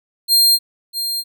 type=tone with echo; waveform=sawtooth; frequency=4200 Hz; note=C8; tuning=6 cents sharp; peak=-7 dBFS; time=0.28-0.59 s; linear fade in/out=50 ms; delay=650 ms; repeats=1; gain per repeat=-10 dB; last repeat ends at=1.24 s; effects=none